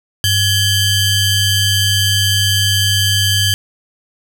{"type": "ring-modulated tone", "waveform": "sawtooth", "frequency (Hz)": 1588, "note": "G6", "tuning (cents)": 22, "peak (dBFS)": -5, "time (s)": [0.24, 3.54], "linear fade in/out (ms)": 0, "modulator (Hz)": 1490, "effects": []}